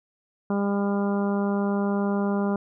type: harmonic tone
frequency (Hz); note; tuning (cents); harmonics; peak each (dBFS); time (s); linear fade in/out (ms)
200.8; G3; +42; 1 / 2 / 3 / 4 / 5 / 6 / 7; -23 / -29 / -33 / -35 / -37 / -39 / -40; 0.5-2.56; 2
effects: none